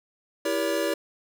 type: chord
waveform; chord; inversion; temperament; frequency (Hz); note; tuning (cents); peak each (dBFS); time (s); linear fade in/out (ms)
square; E diminished seventh; none; just; 329.6 / 395.6 / 474.7 / 569.6; E4 / G4 / Bb4 / Db5; 0 / +16 / +31 / +47; -30 / -32 / -33 / -28; 0.45-0.94; 5
effects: none